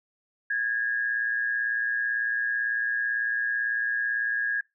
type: tone pair together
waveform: sine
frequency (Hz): 1644 / 1762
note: G#6 / A6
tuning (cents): -18 / +2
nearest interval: minor second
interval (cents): 120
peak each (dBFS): -25 / -34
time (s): 0.5-4.61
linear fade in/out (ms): 5
effects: noise-tail reverb RT60 0.2 s tail -22 dB re dry